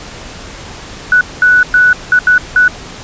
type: tone bursts at uneven times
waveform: sine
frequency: 1480 Hz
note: F#6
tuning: in tune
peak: -4 dBFS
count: 6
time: 1.12-1.21 / 1.42-1.63 / 1.74-1.93 / 2.12-2.19 / 2.27-2.38 / 2.56-2.68 s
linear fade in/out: 2 ms
effects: pink hiss -29 dBFS RMS until 3.03 s + resampled to 16000 Hz